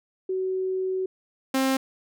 sine / sawtooth tone pair in turn, 375.5 / 265.5 Hz, F#4 / C4, +26 / +25 cents, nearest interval tritone, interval 601 cents, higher first, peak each -24 / -17 dBFS, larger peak second, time 0.29-1.06 / 1.54-1.77 s, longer first, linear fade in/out 5 ms, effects none

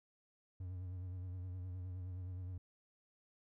triangle tone with vibrato, 91.2 Hz, F#2, 24 cents flat, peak -40 dBFS, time 0.6-2.58 s, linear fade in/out 5 ms, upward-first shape sine, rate 9.6 Hz, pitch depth 48 cents each way, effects none

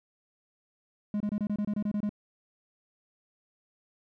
triangle tone bursts, 207.7 Hz, G#3, in tune, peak -25 dBFS, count 11, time 1.14-2.093 s, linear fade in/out 2 ms, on 63 ms, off 26 ms, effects none

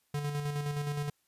square tone with tremolo, 145.7 Hz, D3, 13 cents flat, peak -31 dBFS, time 0.14-1.1 s, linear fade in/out 5 ms, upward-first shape square, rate 9.6 Hz, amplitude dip 40%, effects white hiss -74 dBFS RMS until 1.27 s + resampled to 32000 Hz

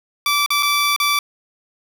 15% pulse tone with dropouts, 1161 Hz, D6, 20 cents flat, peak -9 dBFS, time 0.26-1.19 s, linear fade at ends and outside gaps 2 ms, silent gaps 0.462-0.504 / 0.626-0.63 / 0.963-1 s, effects none

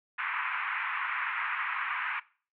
pink band-pass noise, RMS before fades -33 dBFS, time 0.18-2.2 s, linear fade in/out 10 ms, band 1000 to 2500 Hz, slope 48 dB/octave, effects noise-tail reverb RT60 0.4 s tail -20 dB re dry

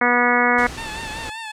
harmonic tone, 243.5 Hz, B3, 24 cents flat, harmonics 1 / 2 / 3 / 4 / 5 / 6 / 7 / 8 / 9, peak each -23 / -23 / -23 / -23 / -23 / -23 / -23 / -23 / -23 dBFS, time 0.01-0.67 s, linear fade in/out 5 ms
pink noise, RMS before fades -33 dBFS, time 0.58-1.3 s, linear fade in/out 5 ms
15% pulse tone with vibrato, 883 Hz, A5, 6 cents sharp, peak -23 dBFS, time 0.77-1.52 s, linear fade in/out 10 ms, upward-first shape triangle, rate 5.2 Hz, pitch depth 67 cents each way
effects low-pass 8000 Hz 12 dB/octave

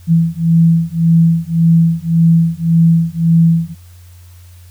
sine beating tone pair, 164.81 / 166.61 Hz, E3 / E3, 0 / +19 cents, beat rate 1.8 Hz, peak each -11 dBFS, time 0.07-3.75 s, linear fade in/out 50 ms, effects added 88 Hz sine -36 dBFS peak until 4.7 s + white hiss -49 dBFS RMS until 4.7 s

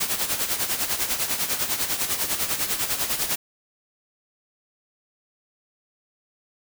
white noise with tremolo, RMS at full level -23 dBFS, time 0-3.36 s, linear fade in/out 10 ms, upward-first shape sine, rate 10 Hz, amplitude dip 65%, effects none

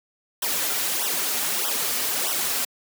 white noise with flanger, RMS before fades -25 dBFS, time 0.42-2.65 s, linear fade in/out 5 ms, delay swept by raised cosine 0.43 to 6.13 ms, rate 1.6 Hz, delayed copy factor -0.9, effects high-pass 200 Hz 12 dB/octave

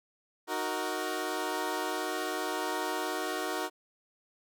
15% pulse chord, D# minor, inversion none, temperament equal, 311.1 / 370 / 466.2 Hz, D#4 / F#4 / A#4, 0 / 0 / 0 cents, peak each -30 / -28 / -31 dBFS, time 0.47-3.7 s, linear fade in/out 50 ms, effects none

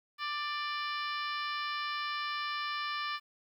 harmonic tone with a mistuned harmonic, 590 Hz, D5, 8 cents sharp, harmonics 2 / 3 / 4 / 5 / 6 / 7 / 8 / 9, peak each -36 / -40 / -42 / -44 / -46 / -47 / -48 / -49 dBFS, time 0.18-3.2 s, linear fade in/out 50 ms, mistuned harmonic 8, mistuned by +22 cents, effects 11-bit

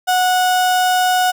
35% pulse tone, 734 Hz, F#5, 14 cents flat, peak -11 dBFS, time 0.07-1.32 s, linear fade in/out 20 ms, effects none

